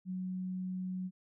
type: tone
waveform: sine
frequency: 184.8 Hz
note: F#3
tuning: 2 cents flat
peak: -35 dBFS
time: 0.05-1.11 s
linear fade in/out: 50 ms
effects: none